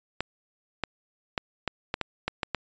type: clicks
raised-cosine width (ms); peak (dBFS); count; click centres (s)
0.3; -11; 9; 0.206 / 0.837 / 1.378 / 1.677 / 1.941 / 2.013 / 2.28 / 2.432 / 2.547
effects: resampled to 16000 Hz